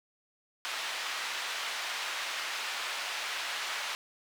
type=band-pass noise; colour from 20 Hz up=white; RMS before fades=-36 dBFS; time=0.65-3.95 s; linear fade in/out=0 ms; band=860 to 3400 Hz; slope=12 dB/octave; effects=none